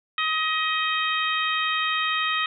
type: harmonic tone with a mistuned harmonic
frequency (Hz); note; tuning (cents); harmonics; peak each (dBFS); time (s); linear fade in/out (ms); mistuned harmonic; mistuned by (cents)
631; D#5; +24; 2 / 3 / 4 / 5 / 6; -26 / -28 / -29 / -30 / -31; 0.18-2.46; 2; 6; -25
effects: none